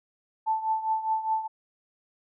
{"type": "tone with tremolo", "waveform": "sine", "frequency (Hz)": 880, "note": "A5", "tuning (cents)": 0, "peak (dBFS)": -21, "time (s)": [0.46, 1.48], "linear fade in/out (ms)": 20, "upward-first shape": "triangle", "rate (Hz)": 4.9, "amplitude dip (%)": 80, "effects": []}